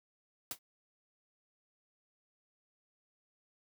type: noise with exponential decay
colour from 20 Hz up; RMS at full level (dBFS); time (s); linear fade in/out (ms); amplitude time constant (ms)
white; -34; 0.51-0.59; 2; 16
effects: none